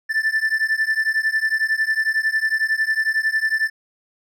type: beating tone pair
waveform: triangle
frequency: 1760 / 1771 Hz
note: A6 / A6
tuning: 0 / +11 cents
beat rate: 11 Hz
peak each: -19 dBFS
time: 0.09-3.7 s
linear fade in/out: 20 ms
effects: none